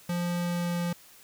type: tone with pitch glide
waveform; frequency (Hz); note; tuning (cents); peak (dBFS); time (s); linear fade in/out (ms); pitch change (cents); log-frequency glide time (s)
square; 174.61 to 173.5; F3 to F3; 0 to -11; -28; 0.09-0.93; 5; -11; 0.39-0.79
effects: white hiss -54 dBFS RMS until 1.23 s